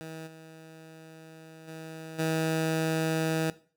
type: tone with level steps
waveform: 15% pulse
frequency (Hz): 160.3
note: E3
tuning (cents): -48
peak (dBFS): -33 / -41 / -34 / -20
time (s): 0.01-3.5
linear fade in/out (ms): 0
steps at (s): 0.26 / 1.67 / 2.18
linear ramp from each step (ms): 20
effects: noise-tail reverb RT60 0.4 s tail -17 dB re dry